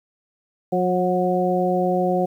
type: harmonic tone with a mistuned harmonic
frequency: 180.7 Hz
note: F#3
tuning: 41 cents flat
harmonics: 1 / 2 / 3 / 4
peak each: -23 / -23 / -23 / -23 dBFS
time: 0.72-2.26 s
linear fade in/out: 10 ms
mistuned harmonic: 4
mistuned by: +19 cents
effects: 9-bit